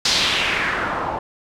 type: noise with low-pass filter sweep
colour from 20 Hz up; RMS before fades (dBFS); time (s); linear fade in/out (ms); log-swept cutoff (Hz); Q
white; -21; 0.05-1.19; 5; 5100 to 800; 2.3
effects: none